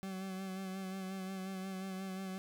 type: tone with vibrato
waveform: 40% pulse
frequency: 190 Hz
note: F#3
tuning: 46 cents sharp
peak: -39 dBFS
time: 0.03-2.38 s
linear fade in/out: 0 ms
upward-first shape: sine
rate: 5.6 Hz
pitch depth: 30 cents each way
effects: none